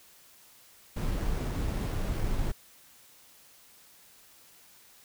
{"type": "noise with sample-and-hold", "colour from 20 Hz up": "brown", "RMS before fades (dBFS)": -30, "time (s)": [0.96, 2.52], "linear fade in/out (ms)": 10, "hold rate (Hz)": 7350, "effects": ["white hiss -57 dBFS RMS until 5.04 s"]}